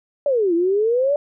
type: exponential two-way sweep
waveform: sine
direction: down then up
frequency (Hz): 593 to 329.6 to 593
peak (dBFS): -15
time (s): 0.26-1.16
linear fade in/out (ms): 2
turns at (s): 0.54
effects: none